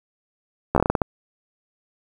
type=slowing click train; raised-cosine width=1 ms; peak=-4 dBFS; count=9; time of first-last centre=0.75-1.018 s; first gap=13 ms; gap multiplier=1.26; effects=7-bit

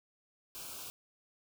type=band-stop noise; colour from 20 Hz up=white; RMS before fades=-45 dBFS; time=0.55-0.9 s; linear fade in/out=0 ms; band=1600 to 2300 Hz; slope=96 dB/octave; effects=none

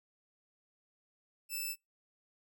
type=tone; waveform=5% pulse; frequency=2637 Hz; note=E7; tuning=in tune; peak=-27 dBFS; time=1.49-1.76 s; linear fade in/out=50 ms; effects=noise-tail reverb RT60 0.2 s tail -26 dB re dry

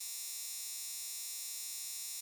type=tone with high-pass filter; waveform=15% pulse; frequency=233.1 Hz; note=A#3; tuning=in tune; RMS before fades=-43 dBFS; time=0-2.21 s; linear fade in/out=10 ms; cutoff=6900 Hz; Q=1.3; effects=11-bit

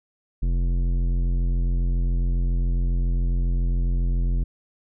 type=tone with tanh clipping; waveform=sine; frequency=43.65 Hz; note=F1; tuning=in tune; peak=-21 dBFS; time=0.42-4.44 s; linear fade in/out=10 ms; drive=13 dB; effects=none

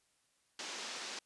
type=band-pass noise; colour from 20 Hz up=white; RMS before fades=-44 dBFS; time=0.59-1.19 s; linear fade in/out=2 ms; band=230 to 6400 Hz; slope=24 dB/octave; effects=white hiss -75 dBFS RMS until 1.25 s + resampled to 24000 Hz

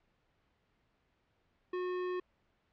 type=tone with hard clipping; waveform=sine; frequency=362.9 Hz; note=F#4; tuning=34 cents flat; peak=-36 dBFS; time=1.73-2.2 s; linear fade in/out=5 ms; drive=16 dB; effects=pink hiss -75 dBFS RMS until 2.72 s + low-pass 3000 Hz 12 dB/octave

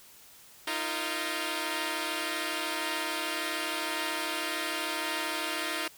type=chord; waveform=5% pulse; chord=Eb suspended second; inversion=none; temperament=equal with one note detuned; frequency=311.1 / 344.2 / 466.2 Hz; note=Eb4 / F4 / Bb4; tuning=0 / -25 / 0 cents; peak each=-22 / -23 / -28 dBFS; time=0.67-5.88 s; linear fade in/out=5 ms; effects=white hiss -54 dBFS RMS until 5.97 s

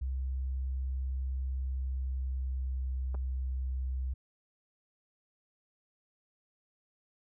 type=tone with pitch glide; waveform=sine; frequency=65.41 to 64.66 Hz; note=C2 to C2; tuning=0 to -20 cents; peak=-31 dBFS; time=0.01-4.14 s; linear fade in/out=10 ms; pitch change=-20 cents; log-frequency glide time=1.58-2.98 s
type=clicks; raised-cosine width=1 ms; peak=-33 dBFS; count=2; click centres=3.145 / 3.15 s
effects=none

